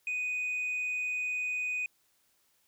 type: tone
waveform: sine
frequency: 2489 Hz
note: D#7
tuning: in tune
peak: -28 dBFS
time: 0.07-1.86 s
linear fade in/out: 2 ms
effects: tanh soft clip ceiling -29 dBFS + white hiss -71 dBFS RMS until 2.67 s